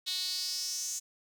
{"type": "tone with high-pass filter sweep", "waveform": "sawtooth", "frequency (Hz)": 370, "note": "F#4", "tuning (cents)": 0, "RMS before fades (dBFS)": -35, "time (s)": [0.06, 1], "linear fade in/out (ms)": 20, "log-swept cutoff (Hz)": [3800, 6700], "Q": 5.4, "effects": []}